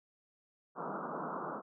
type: band-pass noise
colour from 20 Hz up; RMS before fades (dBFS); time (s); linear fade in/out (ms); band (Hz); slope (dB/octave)
white; -40; 0.75-1.62; 50; 150 to 1400; 96
effects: none